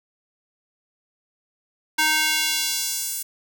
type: tone with high-pass filter sweep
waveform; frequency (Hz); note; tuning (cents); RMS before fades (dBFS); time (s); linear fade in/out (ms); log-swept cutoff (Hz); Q
square; 310; D#4; -6; -23; 1.98-3.23; 10; 1300 to 9400; 0.97
effects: none